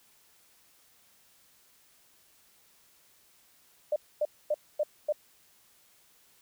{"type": "tone bursts", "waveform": "sine", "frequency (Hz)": 600, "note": "D5", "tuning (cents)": 37, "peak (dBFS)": -24, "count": 5, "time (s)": [3.92, 5.125], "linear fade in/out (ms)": 5, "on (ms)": 41, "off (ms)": 250, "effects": ["white hiss -63 dBFS RMS until 6.41 s"]}